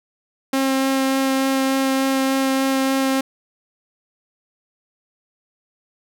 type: tone with vibrato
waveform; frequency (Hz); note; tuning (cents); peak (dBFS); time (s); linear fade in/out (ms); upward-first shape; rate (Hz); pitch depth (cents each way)
sawtooth; 267.6; C4; +39; -13; 0.53-3.21; 5; sine; 3.4; 8
effects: none